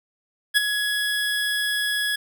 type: tone with ADSR envelope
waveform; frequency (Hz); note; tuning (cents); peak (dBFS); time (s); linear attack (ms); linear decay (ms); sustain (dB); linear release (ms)
25% pulse; 1678; G#6; +17; -9; 0.54-2.16; 31; 17; -9; 7
effects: none